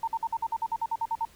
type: tone bursts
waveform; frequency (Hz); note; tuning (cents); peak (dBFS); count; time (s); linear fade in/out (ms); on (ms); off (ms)
sine; 911; A#5; -40; -25; 13; 0.03-1.252; 5; 46; 52
effects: pink hiss -56 dBFS RMS until 1.35 s